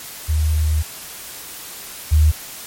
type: tone pair in turn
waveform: sine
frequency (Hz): 77.2 / 76.71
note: D#2 / D#2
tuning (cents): -13 / -24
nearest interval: unison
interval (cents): 11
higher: first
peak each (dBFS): -14 / -9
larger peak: second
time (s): 0.28-0.83 / 2.11-2.32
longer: first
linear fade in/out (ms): 20
effects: white hiss -34 dBFS RMS until 2.66 s + MP3 64 kbps